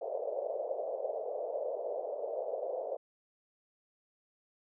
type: band-pass noise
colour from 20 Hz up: white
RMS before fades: -37 dBFS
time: 0.01-2.97 s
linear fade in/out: 10 ms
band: 480 to 630 Hz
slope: 48 dB/octave
effects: none